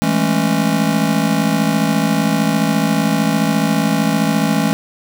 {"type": "chord", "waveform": "square", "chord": "A major seventh", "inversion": "second", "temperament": "just", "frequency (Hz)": [165, 206.2, 220, 275], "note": ["E3", "G#3", "A3", "C#4"], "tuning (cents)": [2, -12, 0, -14], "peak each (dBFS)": -20, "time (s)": [0.02, 4.73], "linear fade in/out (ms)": 0, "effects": []}